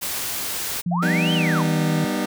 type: noise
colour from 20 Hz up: white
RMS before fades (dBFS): -27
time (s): 0.01-0.82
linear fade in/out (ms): 20
type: tone with pitch glide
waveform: sine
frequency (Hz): 174.2 to 158.82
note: F3 to D#3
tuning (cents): -4 to +36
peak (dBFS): -20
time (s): 0.86-2.05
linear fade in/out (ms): 5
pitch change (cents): -160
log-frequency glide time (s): 1.05-1.76
type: linear two-way sweep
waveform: sine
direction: up then down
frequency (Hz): 621 to 3195 to 812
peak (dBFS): -23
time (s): 0.91-1.63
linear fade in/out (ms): 10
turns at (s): 1.33
type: chord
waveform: sawtooth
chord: G augmented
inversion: none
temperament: just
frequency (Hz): 196 / 245 / 306.2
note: G3 / B3 / D#4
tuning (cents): 0 / -14 / -28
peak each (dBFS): -22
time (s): 1.02-2.26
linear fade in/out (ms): 10
effects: none